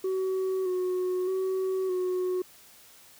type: tone with vibrato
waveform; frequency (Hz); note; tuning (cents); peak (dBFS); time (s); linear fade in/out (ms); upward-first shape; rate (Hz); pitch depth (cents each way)
sine; 371.7; F#4; +8; -23; 0.04-2.42; 5; square; 0.81; 27
effects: tanh soft clip ceiling -25 dBFS + white hiss -54 dBFS RMS until 3.19 s